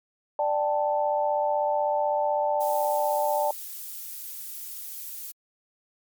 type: chord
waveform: sine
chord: D suspended fourth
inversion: none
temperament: equal with one note detuned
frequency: 591.1 / 784 / 880 Hz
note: D5 / G5 / A5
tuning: +11 / 0 / 0 cents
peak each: -25 / -29 / -26 dBFS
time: 0.39-3.51 s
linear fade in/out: 2 ms
type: noise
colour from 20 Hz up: violet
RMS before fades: -37 dBFS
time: 2.6-5.32 s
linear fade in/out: 10 ms
effects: MP3 96 kbps